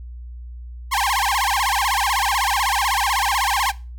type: tone with vibrato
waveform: sawtooth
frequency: 924 Hz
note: A#5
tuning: 16 cents flat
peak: -14 dBFS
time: 0.91-3.72 s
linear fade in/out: 20 ms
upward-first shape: sine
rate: 16 Hz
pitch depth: 300 cents each way
effects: noise-tail reverb RT60 0.3 s tail -19 dB re dry + added 60 Hz sine -32 dBFS peak until 3.98 s